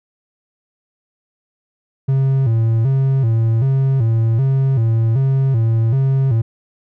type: tone with vibrato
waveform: triangle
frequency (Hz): 123.47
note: B2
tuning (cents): 0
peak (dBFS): -10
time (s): 2.08-6.42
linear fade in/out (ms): 10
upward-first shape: square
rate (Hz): 1.3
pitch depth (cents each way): 150
effects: none